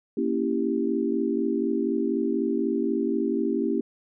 sine chord, A# diminished seventh, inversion none, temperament equal with one note detuned, 233.1 / 277.2 / 329.6 / 393.6 Hz, A#3 / C#4 / E4 / G4, 0 / 0 / 0 / +7 cents, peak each -28 dBFS, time 0.17-3.81 s, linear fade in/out 5 ms, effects none

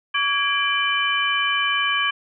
sine tone cluster, 1138 / 1650 / 2358 / 3019 Hz, C#6 / G#6 / D7 / F#7, +45 / -12 / +6 / +34 cents, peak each -24 dBFS, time 0.14-2.11 s, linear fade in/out 10 ms, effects none

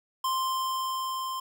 square tone with level ramp, 1046.5 Hz, C6, in tune, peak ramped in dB -26 to -32 dBFS, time 0.24-1.4 s, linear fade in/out 5 ms, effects none

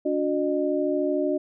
sine tone cluster, 289.1 / 362.3 / 609 Hz, D4 / F#4 / D#5, -27 / -36 / -37 cents, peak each -26 dBFS, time 0.05-1.38 s, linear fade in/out 10 ms, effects none

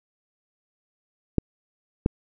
clicks, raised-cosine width 3 ms, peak -6 dBFS, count 2, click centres 1.383 / 2.061 s, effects none

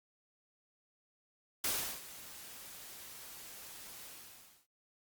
white noise with ADSR envelope, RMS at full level -33 dBFS, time 1.64-4.67 s, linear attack 4 ms, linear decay 360 ms, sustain -17 dB, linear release 620 ms, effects Opus 48 kbps

